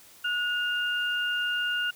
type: tone pair together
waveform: sine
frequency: 1454.5 / 2810 Hz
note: F#6 / F7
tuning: -30 / +10 cents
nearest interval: major seventh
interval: 1140 cents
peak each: -27 / -30 dBFS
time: 0.24-1.91 s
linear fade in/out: 10 ms
effects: white hiss -53 dBFS RMS until 1.95 s